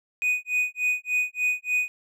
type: tone with tremolo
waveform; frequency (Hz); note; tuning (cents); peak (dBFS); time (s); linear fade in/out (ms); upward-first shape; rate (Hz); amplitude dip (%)
triangle; 2485; D#7; -3; -18; 0.22-1.88; 0; sine; 3.4; 100
effects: none